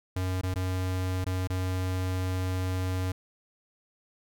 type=tone with dropouts; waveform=square; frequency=92.5 Hz; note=F#2; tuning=in tune; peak=-28 dBFS; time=0.16-3.12 s; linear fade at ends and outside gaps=5 ms; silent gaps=0.413-0.433 / 0.541-0.558 / 1.244-1.263 / 1.474-1.5 s; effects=none